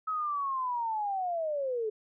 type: linear sweep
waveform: sine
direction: down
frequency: 1289 to 418.8 Hz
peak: -29 dBFS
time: 0.07-1.9 s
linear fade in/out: 10 ms
effects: none